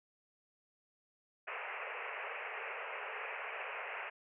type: band-pass noise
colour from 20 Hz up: white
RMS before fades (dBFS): -43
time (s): 1.47-4.1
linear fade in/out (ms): 10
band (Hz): 410 to 2700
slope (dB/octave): 96
effects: none